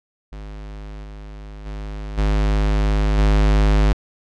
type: tone with level steps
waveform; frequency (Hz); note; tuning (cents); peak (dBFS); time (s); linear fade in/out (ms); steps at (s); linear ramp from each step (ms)
square; 51.4; G#1; -17; -32 / -34 / -28 / -16 / -13; 0.32-3.93; 5; 1.03 / 1.65 / 2.17 / 3.17; 20
effects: low-pass 5000 Hz 12 dB/octave